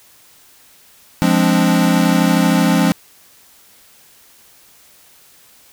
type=chord; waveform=square; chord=D half-diminished seventh; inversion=first; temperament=equal; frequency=174.61 / 207.7 / 261.6 / 293.7 Hz; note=F3 / Ab3 / C4 / D4; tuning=0 / 0 / 0 / 0 cents; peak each=-16 / -18 / -18 / -20 dBFS; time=1.22-2.92 s; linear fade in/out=0 ms; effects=white hiss -48 dBFS RMS until 5.72 s